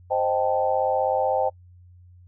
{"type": "chord", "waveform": "sine", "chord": "A half-diminished seventh", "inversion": "first", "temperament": "equal", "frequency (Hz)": [523.3, 622.3, 784, 880], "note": ["C5", "Eb5", "G5", "A5"], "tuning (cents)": [0, 0, 0, 0], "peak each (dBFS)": [-24, -26, -24, -29], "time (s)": [0.1, 1.5], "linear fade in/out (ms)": 20, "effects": ["noise-tail reverb RT60 0.1 s tail -26 dB re dry", "added 89 Hz sine -47 dBFS peak until 2.27 s"]}